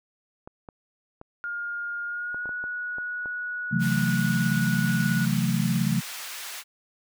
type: clicks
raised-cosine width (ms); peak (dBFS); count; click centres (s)
1; -27; 9; 0.475 / 0.688 / 1.214 / 2.345 / 2.457 / 2.492 / 2.64 / 2.984 / 3.258
type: tone with pitch glide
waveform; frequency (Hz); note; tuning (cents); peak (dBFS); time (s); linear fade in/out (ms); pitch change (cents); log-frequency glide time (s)
sine; 1416 to 1462.6; F6 to F#6; +23 to -20; -29; 1.44-5.25; 0; +57; 2.05-2.5
type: chord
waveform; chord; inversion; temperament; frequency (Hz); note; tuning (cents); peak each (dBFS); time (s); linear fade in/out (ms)
sine; F# half-diminished seventh; second; just; 133.2 / 166.5 / 185 / 222; C3 / E3 / F#3 / A3; +31 / +18 / 0 / +16; -27; 3.71-6.01; 20
type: high-pass noise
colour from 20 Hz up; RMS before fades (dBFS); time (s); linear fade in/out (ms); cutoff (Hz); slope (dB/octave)
pink; -37; 3.79-6.64; 50; 1400; 12
effects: none